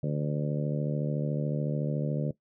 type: harmonic tone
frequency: 73.8 Hz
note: D2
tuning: 9 cents sharp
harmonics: 2 / 3 / 4 / 5 / 6 / 7 / 8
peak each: -28 / -35 / -38 / -41 / -40 / -39 / -40 dBFS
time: 0.03-2.31 s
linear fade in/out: 5 ms
effects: noise-tail reverb RT60 0.1 s tail -17 dB re dry